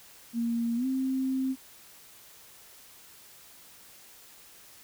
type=tone with pitch glide; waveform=sine; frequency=233.1 to 263.2 Hz; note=A#3 to C4; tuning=0 to +10 cents; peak=-26 dBFS; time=0.33-1.56 s; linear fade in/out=50 ms; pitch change=+210 cents; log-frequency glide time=0.76-0.86 s; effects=white hiss -53 dBFS RMS until 4.83 s